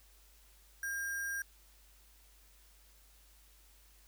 sine tone with sample-and-hold, 1607 Hz, G6, 43 cents sharp, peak -35 dBFS, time 0.83-1.42 s, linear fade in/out 2 ms, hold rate 7350 Hz, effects added 50 Hz sine -62 dBFS peak until 4.07 s + white hiss -65 dBFS RMS until 4.07 s

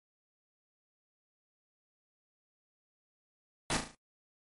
pink noise with echo, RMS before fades -31 dBFS, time 3.7-3.77 s, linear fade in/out 2 ms, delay 36 ms, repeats 5, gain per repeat -6 dB, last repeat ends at 3.95 s, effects noise-tail reverb RT60 0.1 s tail -19 dB re dry + MP3 48 kbps

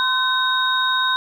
sine tone cluster, 1031 / 1526 / 3750 Hz, C6 / G6 / A#7, -26 / -47 / +10 cents, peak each -21 dBFS, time 0-1.16 s, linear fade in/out 0 ms, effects 8-bit

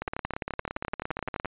two click trains, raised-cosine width 0.5 ms, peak -16 / -16 dBFS, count 17 / 26, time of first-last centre 0.08-1.448 / 0.02-1.457 s, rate 11.7 / 17.4 Hz, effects resampled to 8000 Hz

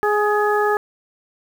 harmonic tone with a mistuned harmonic, 417.2 Hz, G#4, 8 cents sharp, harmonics 1 / 2 / 3 / 4, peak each -18 / -21 / -23 / -24 dBFS, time 0.03-0.77 s, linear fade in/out 0 ms, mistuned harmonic 4, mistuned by +23 cents, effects 7-bit

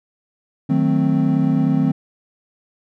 triangle chord, D# diminished seventh, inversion none, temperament equal with one note detuned, 155.56 / 185 / 221.9 / 261.6 Hz, D#3 / F#3 / A3 / C4, 0 / 0 / +15 / 0 cents, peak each -17 / -20 / -20 / -16 dBFS, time 0.69-1.92 s, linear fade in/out 10 ms, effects none

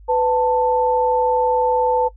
sine tone pair together, 499 / 886 Hz, B4 / A5, +18 / +12 cents, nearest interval minor seventh, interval 994 cents, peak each -17 dBFS, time 0.08-2.09 s, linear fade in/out 20 ms, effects noise-tail reverb RT60 0.1 s tail -18 dB re dry + added 50 Hz sine -40 dBFS peak until 2.16 s

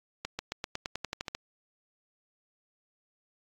accelerating click train, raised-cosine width 0.2 ms, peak -16 dBFS, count 12, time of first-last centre 0.25-1.35 s, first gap 140 ms, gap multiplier 0.93, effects AAC 64 kbps

